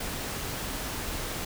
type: noise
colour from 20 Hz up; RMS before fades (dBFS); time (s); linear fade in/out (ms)
pink; -34; 0-1.45; 5
effects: none